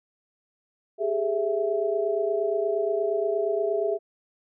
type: tone cluster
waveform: sine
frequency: 397 / 425.5 / 662 Hz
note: G4 / G#4 / E5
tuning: +22 / +42 / +7 cents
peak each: -27 dBFS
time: 0.98-3.99 s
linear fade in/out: 50 ms
effects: none